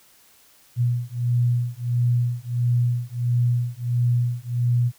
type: beating tone pair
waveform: sine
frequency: 120.4 / 121.9 Hz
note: B2 / B2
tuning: -44 / -22 cents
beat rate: 1.5 Hz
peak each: -22 dBFS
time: 0.76-4.92 s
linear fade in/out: 50 ms
effects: white hiss -55 dBFS RMS until 4.98 s